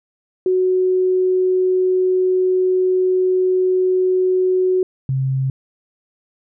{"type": "tone pair in turn", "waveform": "sine", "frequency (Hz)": [370, 133.02], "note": ["F#4", "C3"], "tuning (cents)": [0, 29], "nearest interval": "octave + tritone", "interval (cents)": 1771, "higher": "first", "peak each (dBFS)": [-13, -16], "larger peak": "first", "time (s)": [[0.46, 4.83], [5.09, 5.5]], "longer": "first", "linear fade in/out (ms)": 2, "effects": []}